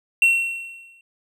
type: tone with exponential decay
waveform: triangle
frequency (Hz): 2722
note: F7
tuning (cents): -45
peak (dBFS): -9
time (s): 0.22-1.01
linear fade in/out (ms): 2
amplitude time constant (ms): 170
effects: none